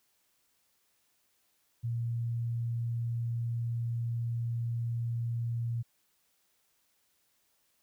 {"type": "tone", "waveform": "sine", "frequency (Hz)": 117.3, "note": "A#2", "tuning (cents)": 11, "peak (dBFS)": -30, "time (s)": [1.83, 5.83], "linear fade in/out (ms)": 20, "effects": ["white hiss -73 dBFS RMS until 7.82 s"]}